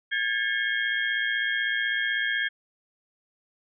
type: tone cluster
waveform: sine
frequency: 1627 / 1743 / 2175 / 3236 Hz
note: G#6 / A6 / C#7 / G#7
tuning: -36 / -17 / -33 / -46 cents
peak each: -27 / -29 / -33 / -32 dBFS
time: 0.11-2.49 s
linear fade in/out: 20 ms
effects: none